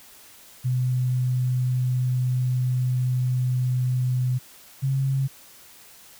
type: tone pair in turn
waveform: sine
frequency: 126.4 / 134.83 Hz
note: B2 / C#3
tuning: +41 / -48 cents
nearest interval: minor second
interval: 111 cents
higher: second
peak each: -20 dBFS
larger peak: neither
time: 0.64-4.39 / 4.82-5.28 s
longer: first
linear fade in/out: 20 ms
effects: white hiss -49 dBFS RMS until 6.19 s